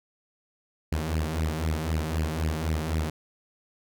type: tone with flanger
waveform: sawtooth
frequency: 78.8 Hz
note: D#2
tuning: 23 cents sharp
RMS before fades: -28 dBFS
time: 0.92-3.1 s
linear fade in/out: 5 ms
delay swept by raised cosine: 0.39 to 5.79 ms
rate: 3.9 Hz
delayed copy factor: +0.75
effects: none